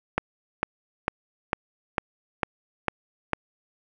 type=click train; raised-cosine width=0.5 ms; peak=-7 dBFS; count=8; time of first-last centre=0.18-3.333 s; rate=2.22 Hz; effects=none